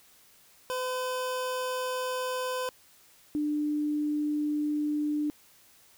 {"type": "tone pair in turn", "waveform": ["25% pulse", "sine"], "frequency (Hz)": [508, 298], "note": ["B4", "D4"], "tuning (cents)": [49, 25], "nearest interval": "major sixth", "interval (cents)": 924, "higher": "first", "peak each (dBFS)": -26, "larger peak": "neither", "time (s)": [[0.7, 2.69], [3.35, 5.3]], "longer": "first", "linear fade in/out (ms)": 0, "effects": ["white hiss -59 dBFS RMS until 5.97 s"]}